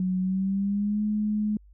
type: tone with pitch glide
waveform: sine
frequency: 185 to 211.3 Hz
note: F#3 to G#3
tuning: 0 to +30 cents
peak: -23 dBFS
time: 0-1.57 s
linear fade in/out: 2 ms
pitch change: +230 cents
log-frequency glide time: 0.2-1.02 s
effects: added 50 Hz sine -50 dBFS peak until 1.73 s